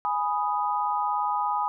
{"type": "chord", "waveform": "sine", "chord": "G# minor", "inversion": "none", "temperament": "equal", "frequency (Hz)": [830.6, 987.8, 1244.5], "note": ["G#5", "B5", "D#6"], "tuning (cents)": [0, 0, 0], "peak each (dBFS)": [-27, -28, -29], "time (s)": [0.05, 1.68], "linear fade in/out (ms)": 0, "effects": []}